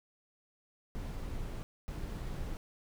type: noise bursts at uneven times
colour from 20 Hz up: brown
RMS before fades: -39 dBFS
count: 2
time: 0.95-1.63 / 1.88-2.57 s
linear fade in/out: 0 ms
effects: none